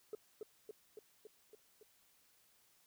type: tone with echo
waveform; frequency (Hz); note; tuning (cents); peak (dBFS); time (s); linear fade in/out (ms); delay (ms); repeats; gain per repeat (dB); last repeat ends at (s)
sine; 427.6; A4; -49; -38; 0.13-0.15; 2; 280; 6; -3; 1.83
effects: tanh soft clip ceiling -39 dBFS + white hiss -71 dBFS RMS until 2.86 s